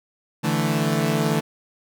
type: chord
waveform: sawtooth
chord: D suspended second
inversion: none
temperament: equal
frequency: 146.83 / 164.81 / 220 Hz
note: D3 / E3 / A3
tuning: 0 / 0 / 0 cents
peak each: -20 dBFS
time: 0.43-1.41 s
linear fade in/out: 20 ms
effects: none